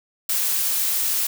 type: noise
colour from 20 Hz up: blue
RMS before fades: -22 dBFS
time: 0.29-1.27 s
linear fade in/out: 5 ms
effects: none